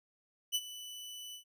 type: tone with ADSR envelope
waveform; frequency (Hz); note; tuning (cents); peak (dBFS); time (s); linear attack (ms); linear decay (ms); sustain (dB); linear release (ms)
sawtooth; 2981; F#7; +12; -25; 0.52-1.44; 31; 47; -16; 99
effects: none